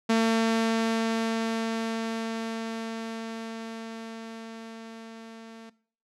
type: tone with level ramp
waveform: sawtooth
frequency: 225.8 Hz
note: A3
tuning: 45 cents sharp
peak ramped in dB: -16 to -39 dBFS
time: 0.09-5.7 s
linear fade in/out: 10 ms
effects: noise-tail reverb RT60 0.5 s tail -19 dB re dry + low-pass 7000 Hz 12 dB/octave